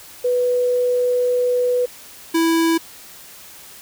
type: tone pair in turn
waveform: sine / square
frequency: 493.9 / 329.2 Hz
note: B4 / E4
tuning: 0 / -2 cents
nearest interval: perfect fifth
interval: 702 cents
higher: first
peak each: -15 dBFS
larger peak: neither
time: 0.24-1.86 / 2.34-2.78 s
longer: first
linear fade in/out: 10 ms
effects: white hiss -41 dBFS RMS until 3.81 s